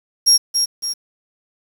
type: tone with echo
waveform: 35% pulse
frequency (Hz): 5588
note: F8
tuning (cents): 0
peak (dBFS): -6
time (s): 0.26-0.38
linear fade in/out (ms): 20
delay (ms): 280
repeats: 2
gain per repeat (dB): -6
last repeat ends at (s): 0.94
effects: 7-bit